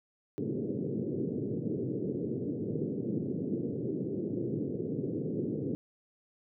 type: band-pass noise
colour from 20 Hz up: white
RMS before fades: -34 dBFS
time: 0.38-5.75 s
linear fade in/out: 0 ms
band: 110 to 440 Hz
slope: 48 dB/octave
effects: none